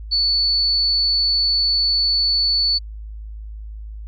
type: tone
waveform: sine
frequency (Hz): 4460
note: C#8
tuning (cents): +10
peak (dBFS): -15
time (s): 0.11-2.79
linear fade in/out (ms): 20
effects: added 53 Hz sine -30 dBFS peak until 4.07 s